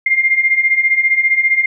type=beating tone pair; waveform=sine; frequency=2100 / 2115 Hz; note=C7 / C7; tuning=+6 / +18 cents; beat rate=15 Hz; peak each=-16 / -12 dBFS; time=0.06-1.66 s; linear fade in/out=5 ms; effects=none